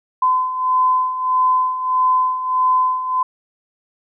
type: beating tone pair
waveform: sine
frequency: 1019 / 1020.6 Hz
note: C6 / C6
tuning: -46 / -43 cents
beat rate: 1.6 Hz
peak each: -21 / -15 dBFS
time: 0.22-3.23 s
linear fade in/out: 5 ms
effects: none